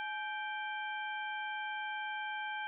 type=harmonic tone with a mistuned harmonic; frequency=784 Hz; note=G5; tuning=in tune; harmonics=1 / 2 / 3 / 4; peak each=-40 / -40 / -46 / -49 dBFS; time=0-2.67 s; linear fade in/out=0 ms; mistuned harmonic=1; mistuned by=+140 cents; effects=none